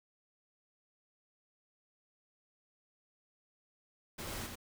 pink noise with echo, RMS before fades -43 dBFS, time 4.18-4.47 s, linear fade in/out 10 ms, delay 87 ms, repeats 1, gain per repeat -3 dB, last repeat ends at 4.557 s, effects none

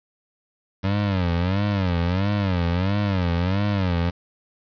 25% pulse tone with vibrato, 93.7 Hz, F#2, 22 cents sharp, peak -16 dBFS, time 0.83-4.11 s, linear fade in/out 20 ms, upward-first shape sine, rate 1.5 Hz, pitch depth 170 cents each way, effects resampled to 11025 Hz + 7-bit

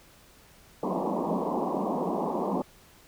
pink band-pass noise, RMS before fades -29 dBFS, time 0.83-2.62 s, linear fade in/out 2 ms, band 170 to 1100 Hz, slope 96 dB/octave, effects pink hiss -56 dBFS RMS until 3.07 s

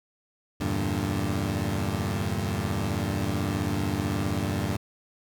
20% pulse chord, E half-diminished seventh, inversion none, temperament equal, 82.41 / 98 / 116.54 / 146.83 Hz, E2 / G2 / Bb2 / D3, 0 / 0 / 0 / 0 cents, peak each -28 / -24 / -28 / -29 dBFS, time 0.6-4.77 s, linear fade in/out 10 ms, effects none

